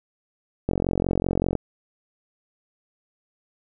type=click train; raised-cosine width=2 ms; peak=-9 dBFS; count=40; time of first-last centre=0.69-1.553 s; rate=45.2 Hz; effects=none